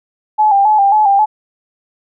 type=tone with vibrato; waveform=sine; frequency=824 Hz; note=G#5; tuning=14 cents flat; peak=-7 dBFS; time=0.38-1.26 s; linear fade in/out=20 ms; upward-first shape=square; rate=3.7 Hz; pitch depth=64 cents each way; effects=none